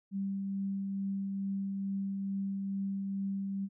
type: tone with tremolo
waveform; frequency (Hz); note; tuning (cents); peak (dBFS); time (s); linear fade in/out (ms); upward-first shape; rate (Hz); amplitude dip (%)
sine; 196; G3; 0; -31; 0.11-3.69; 50; triangle; 2.3; 25
effects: none